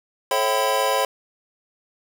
square tone cluster, 435.1 / 541 / 651 / 769 / 1007 Hz, A4 / C#5 / E5 / G5 / B5, -19 / -42 / -22 / -33 / +33 cents, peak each -29 / -24 / -29 / -27 / -24 dBFS, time 0.31-1.05 s, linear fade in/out 2 ms, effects none

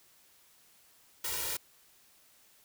white noise with comb filter, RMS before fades -35 dBFS, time 1.24-1.57 s, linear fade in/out 5 ms, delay 2.1 ms, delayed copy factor +1, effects white hiss -63 dBFS RMS until 2.64 s

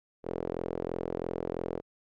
sawtooth tone with band-pass filter, 43 Hz, F1, 26 cents flat, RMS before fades -35 dBFS, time 0.23-1.82 s, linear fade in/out 50 ms, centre 450 Hz, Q 2.5, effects none

